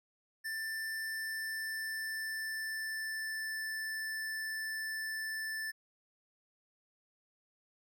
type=tone with pitch glide; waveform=square; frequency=1775 to 1760.7 Hz; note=A6 to A6; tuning=+15 to +1 cents; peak=-37 dBFS; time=0.44-5.72 s; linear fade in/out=20 ms; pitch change=-14 cents; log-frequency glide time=1.02-3.6 s; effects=none